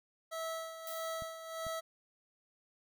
25% pulse tone with tremolo, 651 Hz, E5, 22 cents flat, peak -33 dBFS, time 0.31-1.81 s, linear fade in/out 20 ms, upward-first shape sine, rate 1.6 Hz, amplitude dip 65%
violet noise with exponential decay, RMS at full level -43 dBFS, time 0.87-1.43 s, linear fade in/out 1 ms, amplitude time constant 120 ms
clicks, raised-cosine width 5 ms, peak -36 dBFS, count 2, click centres 1.222 / 1.667 s
effects none

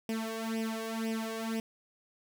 sawtooth tone with flanger, 223.7 Hz, A3, 29 cents sharp, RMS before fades -35 dBFS, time 0.09-1.6 s, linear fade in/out 2 ms, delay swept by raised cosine 0.36 to 1.86 ms, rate 2 Hz, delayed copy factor +0.85, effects none

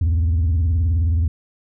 sine tone with vibrato, 82.41 Hz, E2, in tune, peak -12 dBFS, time 0.01-1.28 s, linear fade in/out 5 ms, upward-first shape sine, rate 19 Hz, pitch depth 180 cents each way, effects tanh soft clip ceiling -14 dBFS

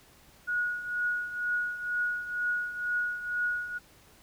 sine tone with tremolo, 1453 Hz, F#6, 32 cents flat, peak -25 dBFS, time 0.47-3.79 s, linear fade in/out 20 ms, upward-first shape triangle, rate 2.1 Hz, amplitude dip 75%, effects pink hiss -58 dBFS RMS until 4.22 s

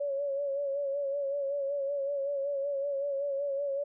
sine tone with vibrato, 560 Hz, C#5, 18 cents sharp, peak -29 dBFS, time 0-3.84 s, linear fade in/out 10 ms, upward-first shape sine, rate 5.3 Hz, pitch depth 48 cents each way, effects none

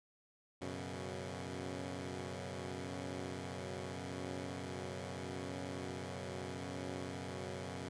10% pulse chord, F# suspended fourth, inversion none, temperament equal with one note detuned, 92.13 / 123.47 / 138.59 Hz, F#2 / B2 / C#3, -7 / 0 / 0 cents, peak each -36 / -39 / -39 dBFS, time 0.61-7.89 s, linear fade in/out 10 ms, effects resampled to 22050 Hz

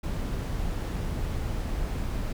brown noise, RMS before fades -30 dBFS, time 0.03-2.33 s, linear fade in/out 10 ms, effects none

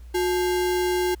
sine tone with sample-and-hold, 361.1 Hz, F#4, 42 cents flat, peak -20 dBFS, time 0.14-1.15 s, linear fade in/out 10 ms, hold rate 1225 Hz, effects added 60 Hz sine -39 dBFS peak until 1.2 s + pink hiss -60 dBFS RMS until 1.2 s

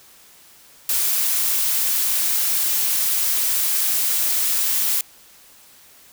blue noise, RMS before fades -20 dBFS, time 0.89-5.01 s, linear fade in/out 2 ms, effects white hiss -49 dBFS RMS until 6.12 s

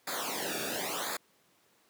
pink noise with flanger, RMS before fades -35 dBFS, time 0.07-1.17 s, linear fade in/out 5 ms, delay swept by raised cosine 0.34 to 0.99 ms, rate 0.94 Hz, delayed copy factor -0.85, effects pink hiss -67 dBFS RMS until 1.89 s + high-pass 200 Hz 12 dB/octave

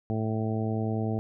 harmonic tone, 110.1 Hz, A2, 2 cents sharp, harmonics 1 / 2 / 3 / 4 / 5 / 6 / 7, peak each -29 / -31 / -36 / -36 / -43 / -39 / -40 dBFS, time 0.1-1.19 s, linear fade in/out 0 ms, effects none

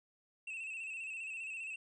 triangle tone with vibrato, 2637 Hz, E7, in tune, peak -39 dBFS, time 0.47-1.76 s, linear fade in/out 5 ms, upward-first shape square, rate 15 Hz, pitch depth 47 cents each way, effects resampled to 22050 Hz + 13-bit

